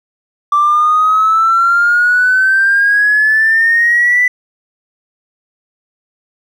triangle exponential sweep, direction up, 1166 to 1995 Hz, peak -4 dBFS, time 0.52-4.28 s, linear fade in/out 5 ms, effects tanh soft clip ceiling -5 dBFS

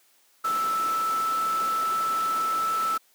sine tone in noise, 1318.5 Hz, E6, in tune, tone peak -23 dBFS, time 0.44-2.98 s, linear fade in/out 10 ms, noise pink, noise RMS -36 dBFS, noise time 0.44-2.98 s, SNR +10 dB, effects white hiss -62 dBFS RMS until 3.14 s + high-pass 300 Hz 12 dB/octave

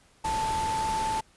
sine tone in noise, 880 Hz, A5, in tune, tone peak -26 dBFS, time 0.24-1.21 s, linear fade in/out 10 ms, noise pink, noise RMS -35 dBFS, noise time 0.24-1.21 s, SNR +6 dB, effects pink hiss -61 dBFS RMS until 1.36 s + resampled to 24000 Hz

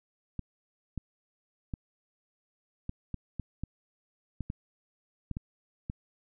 clicks, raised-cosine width 5 ms, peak -22 dBFS, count 12, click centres 0.393 / 0.977 / 1.738 / 2.894 / 3.143 / 3.397 / 3.636 / 4.407 / 4.501 / 5.313 / 5.369 / 5.899 s, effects none

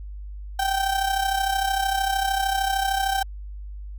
35% pulse tone with amplitude modulation, 779 Hz, G5, 11 cents flat, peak -17 dBFS, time 0.59-3.23 s, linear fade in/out 5 ms, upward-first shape sine, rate 33.2 Hz, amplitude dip 60%, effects added 50 Hz sine -33 dBFS peak until 3.98 s

